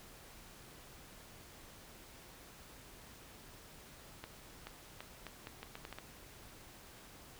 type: accelerating click train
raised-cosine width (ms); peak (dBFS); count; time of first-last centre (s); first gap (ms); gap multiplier
0.3; -29; 10; 4.24-5.986; 430; 0.78
effects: pink hiss -56 dBFS RMS until 7.39 s